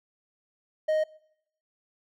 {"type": "tone", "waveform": "triangle", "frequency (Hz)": 622.3, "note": "D#5", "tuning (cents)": 0, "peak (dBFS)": -20, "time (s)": [0.88, 1.04], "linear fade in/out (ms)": 10, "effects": ["noise-tail reverb RT60 0.7 s tail -22 dB re dry"]}